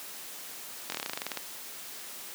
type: slowing click train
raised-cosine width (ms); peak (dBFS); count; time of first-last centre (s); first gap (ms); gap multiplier
0.2; -15; 14; 0.9-1.373; 22; 1.08
effects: white hiss -43 dBFS RMS until 2.34 s + high-pass 200 Hz 12 dB/octave